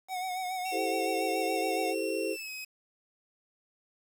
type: tone with vibrato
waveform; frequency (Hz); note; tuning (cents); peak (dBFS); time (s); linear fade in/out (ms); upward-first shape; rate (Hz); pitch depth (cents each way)
square; 740; F#5; 0; -33; 0.08-1.95; 50; sine; 7.1; 42
type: tone with pitch glide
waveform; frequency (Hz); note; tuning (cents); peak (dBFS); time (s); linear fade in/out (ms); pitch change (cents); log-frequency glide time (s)
sawtooth; 2719 to 2537; F7 to D#7; -47 to +33; -35; 0.65-2.65; 10; -120; 2.3-2.5
type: chord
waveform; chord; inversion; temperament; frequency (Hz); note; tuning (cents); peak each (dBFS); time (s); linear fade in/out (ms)
sine; A minor seventh; second; equal; 329.6 / 392 / 440 / 523.3; E4 / G4 / A4 / C5; 0 / 0 / 0 / 0; -35; 0.71-2.37; 50
effects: 9-bit